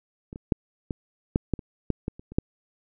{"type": "clicks", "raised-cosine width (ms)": 3, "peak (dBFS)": [-25, -24, -7, -16, -7, -10, -25, -10, -15, -29, -28, -8], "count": 12, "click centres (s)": [0.329, 0.359, 0.522, 0.908, 1.359, 1.537, 1.592, 1.903, 2.081, 2.195, 2.32, 2.385], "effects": []}